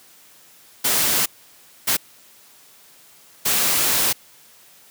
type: noise bursts at uneven times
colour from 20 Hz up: white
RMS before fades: -19 dBFS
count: 3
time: 0.84-1.26 / 1.87-1.97 / 3.45-4.13 s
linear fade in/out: 10 ms
effects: white hiss -50 dBFS RMS until 4.9 s + high-pass 100 Hz 12 dB/octave